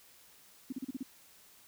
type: tone bursts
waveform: sine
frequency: 261.6 Hz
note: C4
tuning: in tune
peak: -34 dBFS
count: 6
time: 0.7-1.03 s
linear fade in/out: 5 ms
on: 25 ms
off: 36 ms
effects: white hiss -60 dBFS RMS until 1.67 s